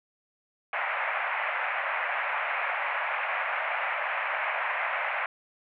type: band-pass noise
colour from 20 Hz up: white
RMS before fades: -30 dBFS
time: 0.73-5.26 s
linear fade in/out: 2 ms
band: 590 to 2400 Hz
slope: 48 dB/octave
effects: none